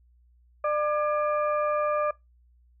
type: harmonic tone with a mistuned harmonic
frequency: 598 Hz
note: D5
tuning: 31 cents sharp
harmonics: 1 / 2 / 3 / 4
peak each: -25 / -27 / -40 / -42 dBFS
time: 0.64-2.11 s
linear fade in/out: 5 ms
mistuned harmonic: 3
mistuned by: -120 cents
effects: noise-tail reverb RT60 0.2 s tail -23 dB re dry + added 60 Hz sine -57 dBFS peak until 2.8 s